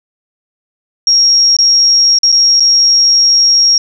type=tone with dropouts; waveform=sine; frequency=5588 Hz; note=F8; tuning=in tune; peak=-5 dBFS; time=1.07-3.78 s; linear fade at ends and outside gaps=2 ms; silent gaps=1.567-1.587 / 2.187-2.232 / 2.319-2.324 / 2.598-2.604 s; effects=none